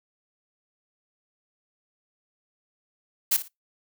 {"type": "noise with echo", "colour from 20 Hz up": "blue", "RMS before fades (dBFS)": -21, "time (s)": [3.31, 3.37], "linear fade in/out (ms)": 10, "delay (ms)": 57, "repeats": 2, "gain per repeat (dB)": -13, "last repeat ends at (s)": 3.484, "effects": ["noise-tail reverb RT60 0.2 s tail -25 dB re dry"]}